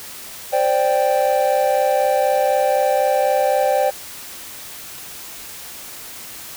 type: chord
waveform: triangle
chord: C suspended second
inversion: none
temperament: equal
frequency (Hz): 523.3 / 587.3 / 784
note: C5 / D5 / G5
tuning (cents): 0 / 0 / 0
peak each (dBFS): -17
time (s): 0.52-3.91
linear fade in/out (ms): 20
effects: white hiss -35 dBFS RMS until 6.56 s